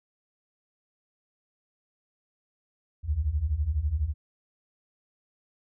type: beating tone pair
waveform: sine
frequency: 67.6 / 79.6 Hz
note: C#2 / D#2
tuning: -43 / +40 cents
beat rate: 12 Hz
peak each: -29 / -26 dBFS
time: 3.03-4.14 s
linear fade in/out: 50 ms
effects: none